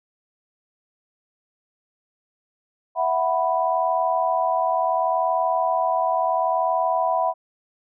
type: chord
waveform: sine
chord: E suspended second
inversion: none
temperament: equal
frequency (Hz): 659.3 / 740 / 987.8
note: E5 / F#5 / B5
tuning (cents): 0 / 0 / 0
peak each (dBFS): -23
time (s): 2.95-7.34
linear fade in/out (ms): 50
effects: none